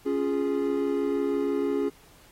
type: chord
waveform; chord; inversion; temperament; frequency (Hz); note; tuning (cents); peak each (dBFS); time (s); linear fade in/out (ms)
triangle; Db major; none; equal; 277.2 / 349.2 / 415.3; Db4 / F4 / Ab4; 0 / 0 / 0; -26 / -29 / -25; 0.05-1.9; 20
effects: pink hiss -56 dBFS RMS until 2.31 s + AAC 48 kbps